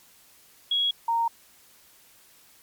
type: tone pair in turn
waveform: sine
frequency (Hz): 3322 / 925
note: G#7 / A#5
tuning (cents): 0 / -14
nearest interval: octave + minor seventh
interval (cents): 2214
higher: first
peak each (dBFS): -21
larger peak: neither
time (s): 0.71-0.91 / 1.08-1.28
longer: neither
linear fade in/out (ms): 5
effects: white hiss -56 dBFS RMS until 2.62 s + MP3 96 kbps